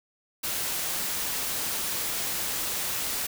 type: noise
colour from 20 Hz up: white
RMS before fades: -30 dBFS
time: 0.43-3.27 s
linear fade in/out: 10 ms
effects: none